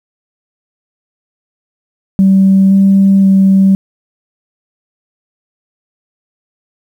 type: tone with pitch steps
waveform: sine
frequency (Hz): 192.7 / 195.1 / 193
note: G3 / G3 / G3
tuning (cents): -29 / -8 / -27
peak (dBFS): -3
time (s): 2.19-3.75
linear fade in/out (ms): 0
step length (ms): 520
effects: tanh soft clip ceiling 0 dBFS + 7-bit